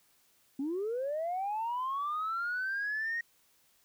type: linear sweep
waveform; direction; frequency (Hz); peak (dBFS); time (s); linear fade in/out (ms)
sine; up; 261.6 to 1882; -30; 0.59-3.21; 5
effects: tanh soft clip ceiling -28 dBFS + white hiss -68 dBFS RMS until 3.84 s